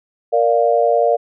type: chord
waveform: sine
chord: Bb major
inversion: none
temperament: equal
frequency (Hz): 466.2 / 587.3 / 698.5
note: Bb4 / D5 / F5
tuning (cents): 0 / 0 / 0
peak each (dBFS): -16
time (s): 0.32-1.17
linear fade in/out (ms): 20
effects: none